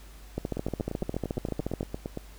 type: two click trains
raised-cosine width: 2 ms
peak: -16 / -19 dBFS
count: 21 / 15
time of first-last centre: 0.38-1.809 / 0.57-2.174 s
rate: 14 / 8.73 Hz
effects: added 50 Hz sine -46 dBFS peak until 2.38 s + pink hiss -54 dBFS RMS until 2.38 s